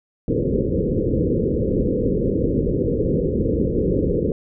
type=low-pass noise; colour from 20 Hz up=white; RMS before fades=-20 dBFS; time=0.28-4.32 s; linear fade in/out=2 ms; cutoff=520 Hz; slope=96 dB/octave; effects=none